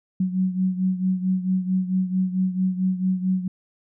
sine beating tone pair, 185 / 189.5 Hz, F#3 / F#3, 0 / +42 cents, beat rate 4.5 Hz, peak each -21 / -26 dBFS, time 0.2-3.48 s, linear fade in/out 5 ms, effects none

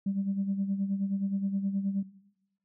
sine tone with tremolo, 196.4 Hz, G3, 4 cents sharp, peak -24 dBFS, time 0.06-2.03 s, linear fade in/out 5 ms, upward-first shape sine, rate 9.5 Hz, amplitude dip 70%, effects noise-tail reverb RT60 1.0 s tail -20 dB re dry + tanh soft clip ceiling -21 dBFS

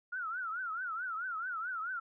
sine tone with vibrato, 1396.9 Hz, F6, in tune, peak -35 dBFS, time 0.12-2 s, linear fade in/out 10 ms, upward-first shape triangle, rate 4.6 Hz, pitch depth 190 cents each way, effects none

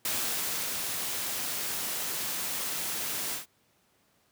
white noise with ADSR envelope, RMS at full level -30 dBFS, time 0.05-3.46 s, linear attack 4 ms, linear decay 670 ms, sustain -3 dB, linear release 130 ms, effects pink hiss -68 dBFS RMS until 4.31 s + high-pass 100 Hz 12 dB/octave

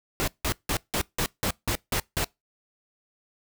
pink noise bursts, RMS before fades -26 dBFS, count 9, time 0.2-2.244 s, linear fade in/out 0 ms, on 76 ms, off 170 ms, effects noise-tail reverb RT60 0.2 s tail -24 dB re dry

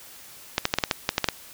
clicks, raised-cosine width 0.2 ms, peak -3 dBFS, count 10, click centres 0.581 / 0.654 / 0.739 / 0.786 / 0.838 / 0.912 / 1.091 / 1.181 / 1.243 / 1.287 s, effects white hiss -46 dBFS RMS until 1.53 s

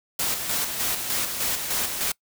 white noise with tremolo, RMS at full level -25 dBFS, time 0.19-2.12 s, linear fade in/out 5 ms, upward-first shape square, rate 3.3 Hz, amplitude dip 45%, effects noise-tail reverb RT60 0.1 s tail -24 dB re dry

